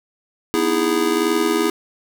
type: chord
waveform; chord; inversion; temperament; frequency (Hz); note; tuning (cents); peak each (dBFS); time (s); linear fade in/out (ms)
square; E major seventh; second; just; 247.2 / 309 / 329.6 / 412; B3 / D#4 / E4 / G#4; +2 / -12 / 0 / -14; -26 / -26 / -21 / -21; 0.54-1.7; 0
effects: none